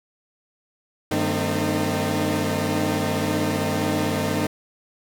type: tone cluster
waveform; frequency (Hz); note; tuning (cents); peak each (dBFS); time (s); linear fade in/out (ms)
20% pulse; 96.8 / 153.6 / 222.6 / 258.5 / 305.4; G2 / D#3 / A3 / C4 / D#4; -21 / -22 / +20 / -21 / -32; -23; 1.11-4.47; 5
effects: none